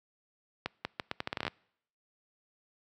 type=accelerating click train; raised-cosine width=0.3 ms; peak=-16 dBFS; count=13; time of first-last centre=0.66-1.48 s; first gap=190 ms; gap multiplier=0.78; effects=noise-tail reverb RT60 0.7 s tail -26 dB re dry + high-pass 80 Hz 12 dB/octave